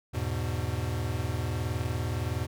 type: chord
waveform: square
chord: E major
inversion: none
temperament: equal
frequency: 82.41 / 103.83 / 123.47 Hz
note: E2 / G#2 / B2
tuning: 0 / 0 / 0 cents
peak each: -34 dBFS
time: 0.13-2.47 s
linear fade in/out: 20 ms
effects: none